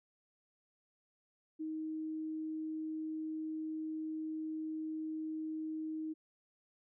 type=tone; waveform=sine; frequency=314.2 Hz; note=D#4; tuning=17 cents sharp; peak=-37 dBFS; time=1.59-6.14 s; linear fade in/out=20 ms; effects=none